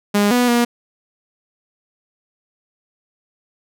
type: tone with pitch steps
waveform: sawtooth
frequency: 204.8 / 245.4 / 238.7 Hz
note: G#3 / B3 / A#3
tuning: -24 / -11 / +41 cents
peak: -9 dBFS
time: 0.14-0.65 s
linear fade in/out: 10 ms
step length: 170 ms
effects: none